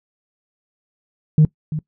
sine tone with echo, 153.8 Hz, D#3, 20 cents flat, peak -6 dBFS, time 1.38-1.45 s, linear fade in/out 2 ms, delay 340 ms, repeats 1, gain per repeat -14 dB, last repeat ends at 1.79 s, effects noise-tail reverb RT60 0.1 s tail -21 dB re dry + tanh soft clip ceiling -5 dBFS

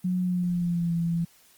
sine tone with pitch glide, 181.8 to 168.65 Hz, F#3 to E3, -30 to +40 cents, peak -23 dBFS, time 0.04-1.25 s, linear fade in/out 10 ms, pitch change -130 cents, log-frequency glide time 0.21-0.94 s, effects white hiss -58 dBFS RMS until 1.57 s + Opus 24 kbps

